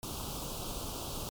pink band-stop noise, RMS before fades -39 dBFS, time 0.03-1.29 s, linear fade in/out 0 ms, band 1300 to 2800 Hz, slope 48 dB/octave, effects MP3 96 kbps

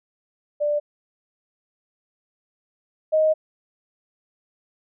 sine tone pair in turn, 590 / 625.1 Hz, D5 / D#5, +8 / +8 cents, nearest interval minor second, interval 100 cents, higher second, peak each -19 / -15 dBFS, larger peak second, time 0.6-0.8 / 3.12-3.34 s, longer second, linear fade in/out 20 ms, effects none

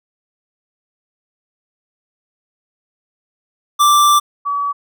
square / sine tone pair in turn, 1174.7 / 1140.6 Hz, D6 / C#6, 0 / +49 cents, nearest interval minor second, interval 51 cents, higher first, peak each -9 / -16 dBFS, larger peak first, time 3.79-4.2 / 4.45-4.73 s, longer first, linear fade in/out 20 ms, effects none

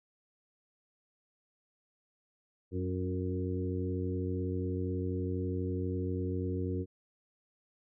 harmonic tone with a mistuned harmonic, 92.2 Hz, F#2, 6 cents flat, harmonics 1 / 2 / 3 / 4 / 5, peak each -34 / -40 / -38 / -39 / -41 dBFS, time 2.71-6.86 s, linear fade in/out 50 ms, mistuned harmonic 4, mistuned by -18 cents, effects none

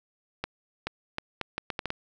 accelerating click train, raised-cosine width 0.3 ms, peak -14 dBFS, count 9, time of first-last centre 0.44-1.904 s, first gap 430 ms, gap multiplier 0.73, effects none

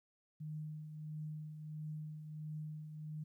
sine tone with tremolo, 153.5 Hz, D#3, 23 cents flat, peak -40 dBFS, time 0.4-3.24 s, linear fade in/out 10 ms, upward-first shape triangle, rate 1.5 Hz, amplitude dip 55%, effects 13-bit

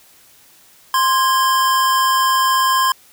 square tone pair together, 1047.3 / 1640 Hz, C6 / G#6, +1 / -22 cents, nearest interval minor sixth, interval 777 cents, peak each -14 / -23 dBFS, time 0.94-2.92 s, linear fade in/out 2 ms, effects white hiss -49 dBFS RMS until 3.12 s

